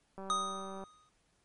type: click train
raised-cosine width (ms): 1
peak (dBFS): -32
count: 128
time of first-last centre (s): 0.18-0.838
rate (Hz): 193
type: tone with exponential decay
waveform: square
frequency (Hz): 1244.5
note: D#6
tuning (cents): 0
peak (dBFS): -28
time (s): 0.3-1.09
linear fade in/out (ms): 0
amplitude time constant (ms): 170
effects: pink hiss -73 dBFS RMS until 1.44 s + MP3 48 kbps